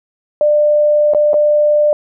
sine tone with dropouts, 596 Hz, D5, 25 cents sharp, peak -8 dBFS, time 0.41-1.93 s, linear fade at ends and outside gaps 1 ms, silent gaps 1.136-1.147 / 1.333-1.341 s, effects none

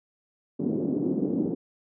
pink band-pass noise, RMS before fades -27 dBFS, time 0.59-1.55 s, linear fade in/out 10 ms, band 200 to 370 Hz, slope 24 dB/octave, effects none

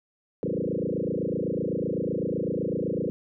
sine tone with frequency modulation, 329.6 Hz, E4, in tune, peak -25 dBFS, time 0.43-3.1 s, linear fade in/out 0 ms, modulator 27.9 Hz, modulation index 6.8, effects none

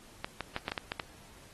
clicks, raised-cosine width 0.3 ms, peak -17 dBFS, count 8, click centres 0.245 / 0.407 / 0.564 / 0.681 / 0.719 / 0.778 / 0.919 / 0.998 s, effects pink hiss -56 dBFS RMS until 1.53 s + AAC 32 kbps

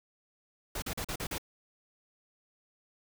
pink noise bursts, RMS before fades -36 dBFS, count 6, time 0.75-1.382 s, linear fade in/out 5 ms, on 72 ms, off 40 ms, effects none

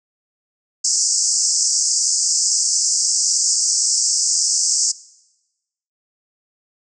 white band-pass noise, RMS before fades -18 dBFS, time 0.84-4.92 s, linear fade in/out 10 ms, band 4900 to 8100 Hz, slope 96 dB/octave, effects noise-tail reverb RT60 1.0 s tail -20 dB re dry

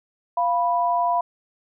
sine tone pair together, 696 / 984.3 Hz, F5 / B5, -6 / -6 cents, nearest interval tritone, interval 600 cents, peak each -21 dBFS, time 0.37-1.21 s, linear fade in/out 5 ms, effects none

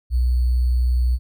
sine tone with sample-and-hold, 61.74 Hz, B1, in tune, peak -15 dBFS, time 0.1-1.19 s, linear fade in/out 50 ms, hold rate 4410 Hz, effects none

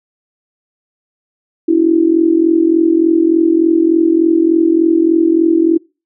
sine tone with amplitude modulation, 329.6 Hz, E4, in tune, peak -4 dBFS, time 1.68-5.78 s, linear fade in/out 10 ms, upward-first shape sine, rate 43.4 Hz, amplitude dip 80%, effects noise-tail reverb RT60 0.3 s tail -26 dB re dry

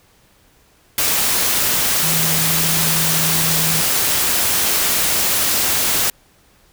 sine tone in noise, 161.4 Hz, E3, 36 cents flat, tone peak -23 dBFS, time 2.03-3.81 s, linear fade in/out 2 ms, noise white, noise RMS -17 dBFS, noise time 0.98-6.1 s, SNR -9 dB, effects pink hiss -54 dBFS RMS until 6.72 s

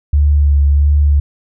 sine tone with vibrato, 72.1 Hz, D2, 31 cents flat, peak -7 dBFS, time 0.13-1.2 s, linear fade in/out 5 ms, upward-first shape sine, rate 1.5 Hz, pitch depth 25 cents each way, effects none

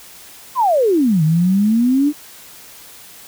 sine exponential two-way sweep, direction down then up, 1093 to 152 to 302.8 Hz, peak -11 dBFS, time 0.55-2.13 s, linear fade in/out 50 ms, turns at 1.23 s, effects white hiss -40 dBFS RMS until 3.27 s

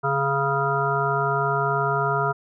harmonic tone with a mistuned harmonic, 138.59 Hz, C#3, in tune, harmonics 1 / 3 / 5 / 7 / 9 / 10, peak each -27 / -27 / -27 / -27 / -27 / -27 dBFS, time 0.03-2.33 s, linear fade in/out 20 ms, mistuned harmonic 1, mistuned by +16 cents, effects none

